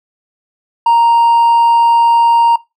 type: tone with hard clipping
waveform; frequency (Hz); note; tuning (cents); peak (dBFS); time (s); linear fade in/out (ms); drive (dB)
sine; 932.3; A#5; 0; -7; 0.86-2.56; 5; 2
effects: noise-tail reverb RT60 0.2 s tail -19 dB re dry